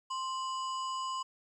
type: harmonic tone with a mistuned harmonic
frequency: 983 Hz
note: B5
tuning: 8 cents flat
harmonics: 1 / 3 / 5 / 7 / 8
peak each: -34 / -44 / -48 / -51 / -52 dBFS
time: 0.1-1.23 s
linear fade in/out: 10 ms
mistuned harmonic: 1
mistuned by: +110 cents
effects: 12-bit